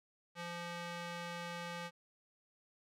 square tone with band-pass filter, 172.6 Hz, F3, 20 cents flat, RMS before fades -44 dBFS, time 0.35-1.91 s, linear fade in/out 50 ms, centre 2000 Hz, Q 0.53, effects none

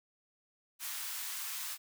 white high-pass noise, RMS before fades -40 dBFS, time 0.79-1.78 s, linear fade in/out 50 ms, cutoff 940 Hz, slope 24 dB/octave, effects none

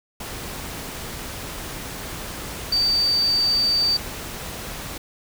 sine tone in noise, 4623 Hz, D8, 28 cents flat, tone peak -17 dBFS, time 2.72-3.97 s, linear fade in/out 5 ms, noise pink, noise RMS -33 dBFS, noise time 0.2-4.98 s, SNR +13 dB, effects none

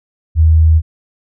sine tone, 79.8 Hz, D#2, 44 cents sharp, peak -5 dBFS, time 0.35-0.82 s, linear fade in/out 50 ms, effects none

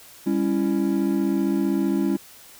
triangle chord, C# diminished, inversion second, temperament just, 199.57 / 277.2 / 332.6 Hz, G3 / C#4 / E4, +31 / 0 / +16 cents, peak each -22 dBFS, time 0.26-2.17 s, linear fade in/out 10 ms, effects white hiss -47 dBFS RMS until 2.59 s

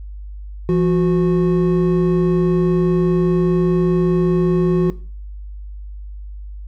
triangle tone pair together, 170.1 / 365.2 Hz, F3 / F#4, -45 / -23 cents, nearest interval octave + minor second, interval 1322 cents, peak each -14 dBFS, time 0.69-4.9 s, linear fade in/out 0 ms, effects noise-tail reverb RT60 0.4 s tail -18 dB re dry + added 50 Hz sine -29 dBFS peak until 6.67 s

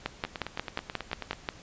two click trains, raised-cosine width 0.3 ms, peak -18 / -13 dBFS, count 11 / 9, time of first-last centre 0.25-1.331 / 0.06-1.489 s, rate 9.25 / 5.6 Hz, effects pink hiss -51 dBFS RMS until 1.62 s + resampled to 16000 Hz

